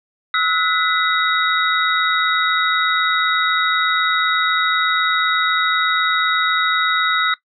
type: tone cluster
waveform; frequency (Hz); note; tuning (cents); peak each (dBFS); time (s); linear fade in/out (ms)
sine; 1293 / 1461 / 1999 / 3786; E6 / F#6 / B6 / A#7; -34 / -22 / +20 / +26; -19 / -21 / -22 / -22; 0.34-7.34; 2
effects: noise-tail reverb RT60 0.1 s tail -18 dB re dry